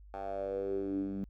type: tone with band-pass filter sweep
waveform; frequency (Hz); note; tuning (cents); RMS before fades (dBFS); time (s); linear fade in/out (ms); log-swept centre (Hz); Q
10% pulse; 98; G2; 0; -36; 0.14-1.24; 0; 830 to 210; 6.3
effects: added 50 Hz sine -51 dBFS peak until 1.29 s